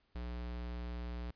square tone, 59.8 Hz, A#1, 45 cents sharp, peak -40 dBFS, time 0.15-1.31 s, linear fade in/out 5 ms, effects pink hiss -75 dBFS RMS until 1.35 s + resampled to 11025 Hz

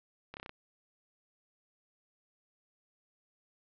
slowing click train, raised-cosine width 0.3 ms, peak -27 dBFS, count 6, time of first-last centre 0.34-0.494 s, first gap 29 ms, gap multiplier 1.03, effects low-pass 4000 Hz 12 dB/octave

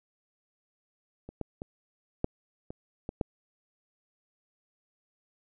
clicks, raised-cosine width 2 ms, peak -29 / -20 / -24 / -13 / -26 / -21 / -14 dBFS, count 7, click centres 1.29 / 1.413 / 1.619 / 2.244 / 2.705 / 3.091 / 3.212 s, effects none

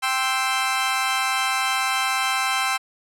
20% pulse chord, C major, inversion second, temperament equal, 784 / 1046.5 / 1318.5 Hz, G5 / C6 / E6, 0 / 0 / 0 cents, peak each -20 dBFS, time 0.02-2.78 s, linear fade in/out 20 ms, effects low-pass 12000 Hz 12 dB/octave

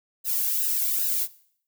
violet noise with flanger, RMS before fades -25 dBFS, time 0.24-1.28 s, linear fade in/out 50 ms, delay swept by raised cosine 0.88 to 1.65 ms, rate 2.5 Hz, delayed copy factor -0.9, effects noise-tail reverb RT60 0.6 s tail -19 dB re dry

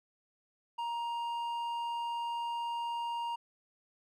sine tone with hard clipping, 939 Hz, A#5, 12 cents sharp, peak -35 dBFS, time 0.78-3.36 s, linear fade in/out 10 ms, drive 6 dB, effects none

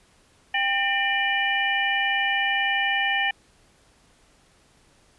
sine tone cluster, 791 / 1811 / 2382 / 2957 Hz, G5 / A6 / D7 / F#7, +15 / +49 / +24 / -2 cents, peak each -27 / -24 / -27 / -28 dBFS, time 0.54-3.31 s, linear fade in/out 5 ms, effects pink hiss -59 dBFS RMS until 5.18 s + resampled to 24000 Hz

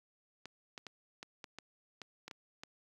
clicks, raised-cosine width 0.2 ms, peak -28 dBFS, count 10, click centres 0.456 / 0.778 / 0.867 / 1.229 / 1.442 / 1.586 / 2.017 / 2.28 / 2.312 / 2.635 s, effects high-pass 100 Hz 12 dB/octave + 10-bit

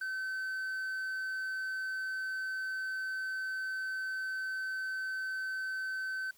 triangle tone with hard clipping, 1532 Hz, G6, 40 cents flat, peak -35 dBFS, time 0.01-6.31 s, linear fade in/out 5 ms, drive 6 dB, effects white hiss -64 dBFS RMS until 6.37 s

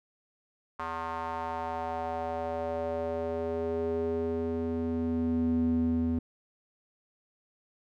square tone with band-pass filter sweep, 82.41 Hz, E2, in tune, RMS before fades -31 dBFS, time 0.79-6.19 s, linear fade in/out 5 ms, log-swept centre 1100 to 210 Hz, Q 3.4, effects none

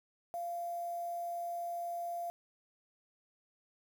sine tone with quantisation, 691 Hz, F5, 19 cents flat, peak -36 dBFS, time 0.34-2.3 s, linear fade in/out 0 ms, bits 9, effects none

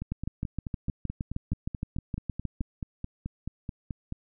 two click trains, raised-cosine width 5 ms, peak -18 / -21 dBFS, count 17 / 20, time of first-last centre 0.12-2.608 / 0.02-4.124 s, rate 6.43 / 4.63 Hz, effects none

